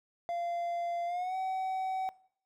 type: tone with pitch glide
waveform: triangle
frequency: 690 to 756.8 Hz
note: F5 to F#5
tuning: -21 to +39 cents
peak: -30 dBFS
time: 0.29-2.09 s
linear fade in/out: 0 ms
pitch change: +160 cents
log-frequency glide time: 1.06-1.36 s
effects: noise-tail reverb RT60 0.6 s tail -20 dB re dry